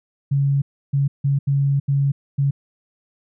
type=tone bursts at uneven times; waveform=sine; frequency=139.5 Hz; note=C#3; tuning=11 cents sharp; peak=-15 dBFS; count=6; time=0.31-0.62 / 0.93-1.08 / 1.24-1.39 / 1.47-1.8 / 1.88-2.12 / 2.38-2.51 s; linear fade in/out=10 ms; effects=none